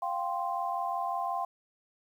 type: chord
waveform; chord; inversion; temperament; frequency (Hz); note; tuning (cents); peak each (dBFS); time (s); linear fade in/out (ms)
sine; F suspended second; none; equal; 698.5 / 784 / 1046.5; F5 / G5 / C6; 0 / 0 / 0; -34; 0.02-1.45; 5
effects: 10-bit